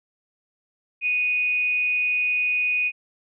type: tone with amplitude modulation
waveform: sine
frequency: 2483 Hz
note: D#7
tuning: 4 cents flat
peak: -18 dBFS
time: 1.01-2.92 s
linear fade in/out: 50 ms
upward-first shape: sine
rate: 289 Hz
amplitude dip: 35%
effects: none